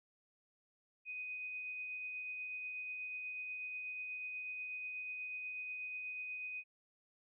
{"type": "tone with tremolo", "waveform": "sine", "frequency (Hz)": 2498, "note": "D#7", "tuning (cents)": 6, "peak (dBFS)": -40, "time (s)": [1.05, 6.64], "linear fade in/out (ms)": 50, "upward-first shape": "triangle", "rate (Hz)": 8.2, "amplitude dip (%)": 25, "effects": []}